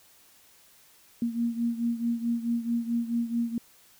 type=beating tone pair; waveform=sine; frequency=233.1 / 237.7 Hz; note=A#3 / A#3; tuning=0 / +34 cents; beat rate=4.6 Hz; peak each=-27 / -31 dBFS; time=1.22-3.58 s; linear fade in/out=2 ms; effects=white hiss -58 dBFS RMS until 3.99 s